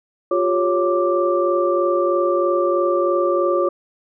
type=tone cluster; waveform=sine; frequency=355 / 398.1 / 555 / 1176 Hz; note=F4 / G4 / C#5 / D6; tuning=+28 / +27 / +2 / +2 cents; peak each=-19 / -26 / -19 / -23 dBFS; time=0.31-3.69 s; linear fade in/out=5 ms; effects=none